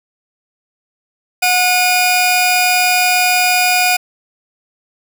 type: tone pair together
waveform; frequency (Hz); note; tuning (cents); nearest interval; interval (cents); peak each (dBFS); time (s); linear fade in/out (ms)
sawtooth; 728.4 / 2450; F#5 / D#7; -27 / -27; octave + major sixth; 2100; -10; 1.42-3.97; 10
effects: none